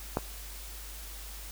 clicks, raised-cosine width 1 ms, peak -13 / -28 dBFS, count 2, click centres 0.171 / 0.186 s, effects added 50 Hz sine -43 dBFS peak until 1.51 s + white hiss -46 dBFS RMS until 1.51 s

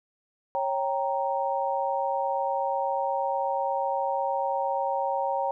sine chord, G diminished, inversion second, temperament equal with one note detuned, 550.2 / 784 / 932.3 Hz, Db5 / G5 / Bb5, -13 / 0 / 0 cents, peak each -29 dBFS, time 0.55-5.51 s, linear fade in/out 0 ms, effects none

